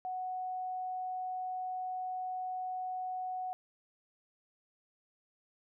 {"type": "tone", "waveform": "sine", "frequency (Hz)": 740, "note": "F#5", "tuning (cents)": 0, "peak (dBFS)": -35, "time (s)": [0.05, 3.53], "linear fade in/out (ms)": 0, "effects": []}